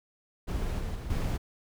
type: noise with level steps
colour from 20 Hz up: brown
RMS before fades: -31 / -34 / -37 / -29 dBFS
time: 0.47-1.38 s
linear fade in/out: 20 ms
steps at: 0.79 / 0.95 / 1.1 s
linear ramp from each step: 5 ms
effects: none